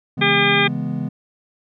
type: chord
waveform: triangle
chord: C# minor seventh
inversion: none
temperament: equal with one note detuned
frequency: 137.63 / 164.81 / 207.7 / 246.9 Hz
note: C#3 / E3 / G#3 / B3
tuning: -12 / 0 / 0 / 0 cents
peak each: -25 dBFS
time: 0.17-1.09 s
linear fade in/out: 10 ms
type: harmonic tone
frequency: 402.7 Hz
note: G4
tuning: 47 cents sharp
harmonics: 1 / 2 / 3 / 4 / 5 / 6 / 8 / 9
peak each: -21 / -24 / -24 / -22 / -21 / -20 / -23 / -25 dBFS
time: 0.21-0.68 s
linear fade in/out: 10 ms
effects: none